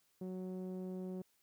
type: tone with low-pass filter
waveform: sawtooth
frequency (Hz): 185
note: F#3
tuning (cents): 0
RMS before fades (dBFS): -43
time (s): 0.21-1.22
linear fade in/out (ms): 5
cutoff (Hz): 430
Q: 1.3
effects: white hiss -75 dBFS RMS until 1.42 s